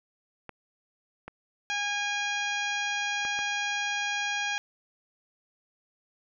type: clicks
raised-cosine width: 0.5 ms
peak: -24 dBFS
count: 4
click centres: 0.493 / 1.28 / 3.251 / 3.39 s
type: harmonic tone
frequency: 818 Hz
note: G#5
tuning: 26 cents flat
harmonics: 1 / 2 / 3 / 4 / 5 / 6 / 7 / 8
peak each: -35 / -32 / -33 / -36 / -44 / -45 / -42 / -45 dBFS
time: 1.7-4.58 s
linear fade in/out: 0 ms
effects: none